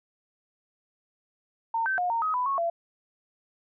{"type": "tone with pitch steps", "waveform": "sine", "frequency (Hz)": [911, 1547, 717, 921, 1264, 996, 1100, 678], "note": ["A#5", "G6", "F5", "A#5", "D#6", "B5", "C#6", "E5"], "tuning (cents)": [-40, -23, 45, -21, 27, 14, -14, 49], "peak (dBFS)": -24, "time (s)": [1.74, 2.7], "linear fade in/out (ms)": 5, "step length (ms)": 120, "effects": []}